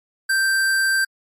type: tone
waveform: square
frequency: 1568 Hz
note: G6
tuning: in tune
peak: -17 dBFS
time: 0.29-1.05 s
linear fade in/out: 10 ms
effects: MP3 64 kbps